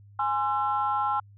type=chord; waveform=sine; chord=Ab augmented; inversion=none; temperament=equal with one note detuned; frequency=830.6 / 1046.5 / 1350.1 Hz; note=Ab5 / C6 / E6; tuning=0 / 0 / +41 cents; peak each=-26 / -29 / -28 dBFS; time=0.19-1.2 s; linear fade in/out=5 ms; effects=tanh soft clip ceiling -15 dBFS + added 101 Hz sine -49 dBFS peak until 1.37 s